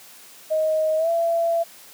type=tone with pitch glide; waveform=sine; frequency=627 to 672 Hz; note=D#5 to E5; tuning=+13 to +33 cents; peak=-18 dBFS; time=0.5-1.64 s; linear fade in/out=20 ms; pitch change=+120 cents; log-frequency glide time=0.97-1.09 s; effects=white hiss -46 dBFS RMS until 1.93 s + high-pass 150 Hz 12 dB/octave